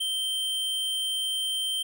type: tone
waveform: square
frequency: 3129 Hz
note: G7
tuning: 4 cents flat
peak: -27 dBFS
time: 0-1.83 s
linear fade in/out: 10 ms
effects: none